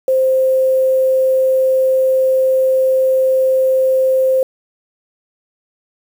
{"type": "tone with quantisation", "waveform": "sine", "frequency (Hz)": 523.3, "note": "C5", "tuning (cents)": 0, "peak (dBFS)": -10, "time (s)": [0.08, 4.43], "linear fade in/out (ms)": 2, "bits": 6, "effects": []}